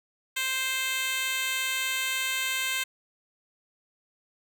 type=tone with high-pass filter; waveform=10% pulse; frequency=523.3 Hz; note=C5; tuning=in tune; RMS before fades=-29 dBFS; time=0.36-2.84 s; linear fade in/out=10 ms; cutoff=2000 Hz; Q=0.8; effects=none